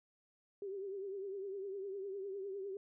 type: tone with vibrato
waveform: sine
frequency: 392 Hz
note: G4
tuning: in tune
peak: -40 dBFS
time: 0.62-2.77 s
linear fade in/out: 2 ms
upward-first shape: triangle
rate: 9.9 Hz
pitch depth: 83 cents each way
effects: none